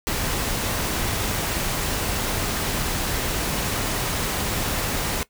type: noise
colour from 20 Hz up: pink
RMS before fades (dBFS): -25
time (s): 0.07-5.23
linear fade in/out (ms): 0
effects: noise-tail reverb RT60 0.1 s tail -18 dB re dry